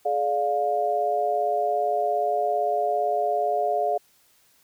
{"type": "chord", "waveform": "sine", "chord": "D diminished", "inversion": "second", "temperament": "just", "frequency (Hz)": [422.9, 587.3, 704.8], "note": ["Ab4", "D5", "F5"], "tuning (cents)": [31, 0, 16], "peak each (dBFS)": [-28, -27, -23], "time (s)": [0.05, 3.98], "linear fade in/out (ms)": 10, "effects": ["white hiss -61 dBFS RMS until 4.63 s"]}